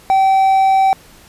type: tone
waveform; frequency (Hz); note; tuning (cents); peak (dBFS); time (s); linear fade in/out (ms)
triangle; 771; G5; -29; -7; 0.1-0.93; 0
effects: pink hiss -44 dBFS RMS until 1.28 s + resampled to 32000 Hz